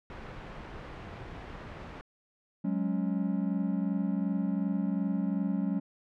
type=noise; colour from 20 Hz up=pink; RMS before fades=-42 dBFS; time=0.1-2.01 s; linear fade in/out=0 ms
type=chord; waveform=triangle; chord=F# suspended second; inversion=none; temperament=equal; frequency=185 / 207.7 / 277.2 Hz; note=F#3 / G#3 / C#4; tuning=0 / 0 / 0 cents; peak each=-29 / -30 / -32 dBFS; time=2.64-5.8 s; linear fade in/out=10 ms
effects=low-pass 2000 Hz 12 dB/octave